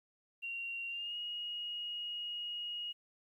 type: tone with pitch glide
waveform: sine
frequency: 2758 to 2880 Hz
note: F7 to F#7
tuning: -22 to -47 cents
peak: -38 dBFS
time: 0.42-2.93 s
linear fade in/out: 20 ms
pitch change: +75 cents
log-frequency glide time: 0.89-1.16 s
effects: 12-bit